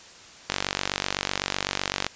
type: click train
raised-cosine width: 0.2 ms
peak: -6 dBFS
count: 76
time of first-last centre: 0.5-2.066 s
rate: 47.9 Hz
effects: white hiss -47 dBFS RMS until 2.15 s + resampled to 16000 Hz